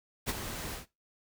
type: noise with ADSR envelope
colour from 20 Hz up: pink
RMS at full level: -30 dBFS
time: 0.26-0.86 s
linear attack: 35 ms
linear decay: 28 ms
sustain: -9 dB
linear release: 130 ms
effects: noise-tail reverb RT60 0.2 s tail -17 dB re dry